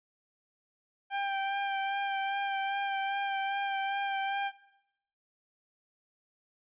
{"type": "tone with vibrato", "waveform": "sawtooth", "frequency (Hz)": 789, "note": "G5", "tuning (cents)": 11, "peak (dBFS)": -26, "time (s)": [1.1, 4.52], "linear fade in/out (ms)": 50, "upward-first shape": "sine", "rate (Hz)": 2.5, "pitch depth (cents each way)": 20, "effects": ["noise-tail reverb RT60 0.8 s tail -18 dB re dry", "resampled to 8000 Hz"]}